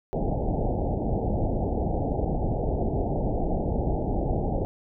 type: low-pass noise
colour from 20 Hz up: pink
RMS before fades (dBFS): -26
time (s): 0.13-4.65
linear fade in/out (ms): 0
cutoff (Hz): 830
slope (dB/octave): 96
effects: none